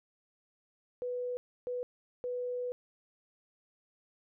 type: tone bursts at uneven times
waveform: sine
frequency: 493.9 Hz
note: B4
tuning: in tune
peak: -33 dBFS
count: 3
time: 1.02-1.37 / 1.67-1.83 / 2.24-2.72 s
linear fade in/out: 0 ms
effects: none